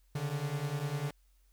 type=beating tone pair; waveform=45% pulse; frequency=138 / 148 Hz; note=C#3 / D3; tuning=-7 / +14 cents; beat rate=10 Hz; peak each=-37 / -35 dBFS; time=0.15-1.11 s; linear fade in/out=5 ms; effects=added 45 Hz sine -63 dBFS peak until 1.52 s + white hiss -75 dBFS RMS until 1.52 s